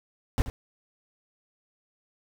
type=noise with echo; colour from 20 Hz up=brown; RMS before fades=-22 dBFS; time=0.38-0.42 s; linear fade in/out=0 ms; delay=80 ms; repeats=1; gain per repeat=-12 dB; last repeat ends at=0.5 s; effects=none